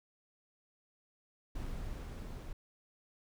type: noise with level ramp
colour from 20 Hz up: brown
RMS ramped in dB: -40 to -44 dBFS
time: 1.55-2.53 s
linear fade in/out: 5 ms
effects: none